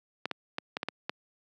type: clicks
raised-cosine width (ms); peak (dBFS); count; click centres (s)
0.3; -15; 7; 0.256 / 0.313 / 0.584 / 0.769 / 0.831 / 0.886 / 1.095
effects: high-pass 200 Hz 12 dB/octave